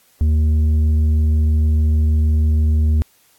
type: tone with tanh clipping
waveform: sine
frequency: 77.2 Hz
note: D#2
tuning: 13 cents flat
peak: -13 dBFS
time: 0.21-3.02 s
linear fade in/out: 0 ms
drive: 6 dB
effects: white hiss -55 dBFS RMS until 3.38 s + AAC 64 kbps